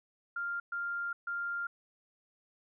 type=tone bursts at uneven times; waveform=sine; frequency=1396.9 Hz; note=F6; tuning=in tune; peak=-33 dBFS; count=3; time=0.36-0.6 / 0.72-1.13 / 1.27-1.67 s; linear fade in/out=5 ms; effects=none